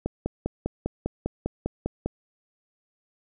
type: click train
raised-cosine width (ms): 2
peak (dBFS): -13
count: 11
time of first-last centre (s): 0.06-2.06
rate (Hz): 5
effects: none